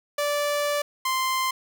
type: tone pair in turn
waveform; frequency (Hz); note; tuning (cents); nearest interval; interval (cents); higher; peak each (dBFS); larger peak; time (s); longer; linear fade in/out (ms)
sawtooth; 583 / 1043.6; D5 / C6; -13 / -5; minor seventh; 1008; second; -19; neither; 0.18-0.82 / 1.05-1.51; first; 5
effects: none